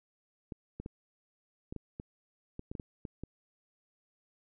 clicks, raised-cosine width 3 ms, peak -27 dBFS, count 12, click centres 0.522 / 0.8 / 0.861 / 1.725 / 1.763 / 1.999 / 2.594 / 2.715 / 2.752 / 2.798 / 3.052 / 3.236 s, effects none

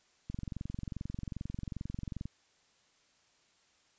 click train, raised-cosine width 5 ms, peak -26 dBFS, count 45, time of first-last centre 0.3-2.256 s, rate 22.5 Hz, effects white hiss -69 dBFS RMS until 3.98 s + resampled to 16000 Hz

